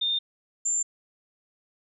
sine tone pair in turn, 3628 / 7256 Hz, A#7 / A#8, -48 / -48 cents, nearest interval octave, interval 1200 cents, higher second, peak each -23 dBFS, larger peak neither, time 0.01-0.19 / 0.65-0.83 s, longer neither, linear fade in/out 10 ms, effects none

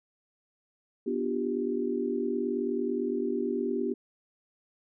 sine chord, G dominant seventh, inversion first, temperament just, 245 / 294 / 352.8 / 392 Hz, B3 / D4 / F4 / G4, -14 / +2 / +18 / 0 cents, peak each -32 / -35 / -34 / -31 dBFS, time 1.06-3.94 s, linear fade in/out 10 ms, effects none

